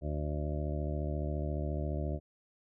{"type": "harmonic tone", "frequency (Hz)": 74.4, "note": "D2", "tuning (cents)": 23, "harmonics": [1, 2, 3, 4, 5, 7, 8, 9], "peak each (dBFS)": [-34, -38, -45, -43, -44, -47, -43, -47], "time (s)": [0.01, 2.2], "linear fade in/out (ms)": 50, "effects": []}